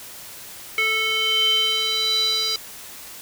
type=tone with band-pass filter sweep; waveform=square; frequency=440 Hz; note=A4; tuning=in tune; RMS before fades=-21 dBFS; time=0.78-2.56 s; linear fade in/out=2 ms; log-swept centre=2400 to 4500 Hz; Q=7.3; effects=white hiss -39 dBFS RMS until 3.21 s